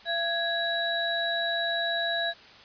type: tone cluster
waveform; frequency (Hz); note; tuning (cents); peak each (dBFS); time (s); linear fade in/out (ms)
sine; 680 / 1661 / 3898; F5 / G#6 / B7; -46 / 0 / -23; -30; 0.05-2.34; 50
effects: white hiss -50 dBFS RMS until 2.64 s + resampled to 11025 Hz